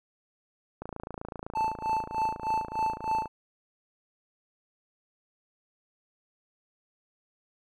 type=click train; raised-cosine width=1 ms; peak=-23 dBFS; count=69; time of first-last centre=0.82-3.257 s; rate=27.9 Hz
type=tone with tremolo; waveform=triangle; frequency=880 Hz; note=A5; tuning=in tune; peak=-22 dBFS; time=1.55-3.28 s; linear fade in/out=5 ms; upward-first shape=sine; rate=3.3 Hz; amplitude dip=95%
effects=none